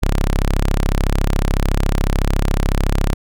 sawtooth tone, 33.91 Hz, C#1, 37 cents flat, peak -10 dBFS, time 0.02-3.14 s, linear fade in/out 10 ms, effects none

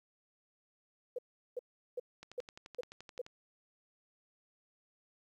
sine tone bursts, 493.9 Hz, B4, in tune, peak -35 dBFS, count 6, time 1.16-3.216 s, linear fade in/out 5 ms, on 26 ms, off 380 ms
click train, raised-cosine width 0.2 ms, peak -32 dBFS, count 13, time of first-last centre 2.23-3.264 s, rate 11.6 Hz
effects 12-bit

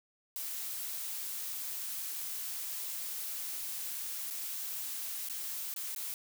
blue noise with dropouts, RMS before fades -39 dBFS, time 0.36-6.14 s, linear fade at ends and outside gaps 1 ms, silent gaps 4.302-4.307 / 5.288-5.297 / 5.74-5.762 / 5.949-5.961 s, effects none

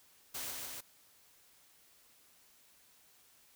white noise with echo, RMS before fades -41 dBFS, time 0.34-0.51 s, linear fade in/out 10 ms, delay 150 ms, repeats 2, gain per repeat -2 dB, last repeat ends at 0.81 s, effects white hiss -65 dBFS RMS until 3.55 s

